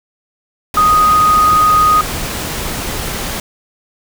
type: tone in noise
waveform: sine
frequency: 1244.5 Hz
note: D#6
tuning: in tune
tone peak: -7 dBFS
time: 0.77-2.01 s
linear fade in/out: 2 ms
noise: pink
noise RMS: -21 dBFS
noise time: 0.74-3.4 s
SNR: +11 dB
effects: none